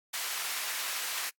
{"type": "high-pass noise", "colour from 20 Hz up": "pink", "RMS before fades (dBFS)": -35, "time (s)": [0.13, 1.3], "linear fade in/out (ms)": 10, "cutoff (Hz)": 1400, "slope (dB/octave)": 12, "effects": ["noise-tail reverb RT60 0.1 s tail -22 dB re dry", "AAC 64 kbps"]}